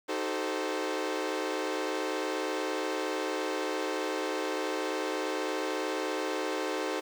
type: chord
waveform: sawtooth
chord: D# diminished seventh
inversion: none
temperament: equal with one note detuned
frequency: 311.1 / 379.7 / 440 / 523.3 Hz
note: D#4 / F#4 / A4 / C5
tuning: 0 / +45 / 0 / 0 cents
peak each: -32 dBFS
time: 0.08-7.01 s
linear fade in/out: 20 ms
effects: low-pass 7000 Hz 12 dB/octave + 9-bit